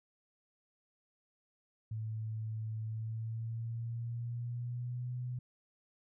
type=tone with pitch glide; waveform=sine; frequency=110 to 124.19 Hz; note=A2 to B2; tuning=0 to +10 cents; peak=-36 dBFS; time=1.91-5.39 s; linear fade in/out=5 ms; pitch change=+210 cents; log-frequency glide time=2.84-5.14 s; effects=none